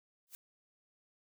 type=noise with exponential growth; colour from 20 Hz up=blue; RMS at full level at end=-44 dBFS; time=0.27-0.35 s; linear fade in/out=0 ms; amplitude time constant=16 ms; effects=none